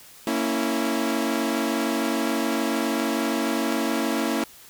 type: chord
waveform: sawtooth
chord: A# diminished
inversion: none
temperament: equal with one note detuned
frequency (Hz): 230.3 / 277.2 / 329.6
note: A#3 / C#4 / E4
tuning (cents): -21 / 0 / 0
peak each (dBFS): -23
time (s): 0.27-4.44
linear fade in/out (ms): 2
effects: white hiss -48 dBFS RMS until 4.69 s